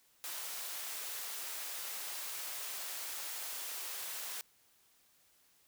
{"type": "high-pass noise", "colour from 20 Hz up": "white", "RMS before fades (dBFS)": -42, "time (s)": [0.24, 4.41], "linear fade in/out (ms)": 0, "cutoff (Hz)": 540, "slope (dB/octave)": 12, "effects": ["white hiss -69 dBFS RMS until 5.67 s"]}